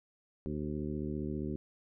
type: harmonic tone with a mistuned harmonic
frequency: 75 Hz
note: D2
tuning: 37 cents sharp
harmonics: 1 / 2 / 3 / 4 / 5 / 6 / 7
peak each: -42 / -40 / -39 / -41 / -41 / -53 / -53 dBFS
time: 0.46-1.56 s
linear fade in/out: 0 ms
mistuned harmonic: 6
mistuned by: -28 cents
effects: none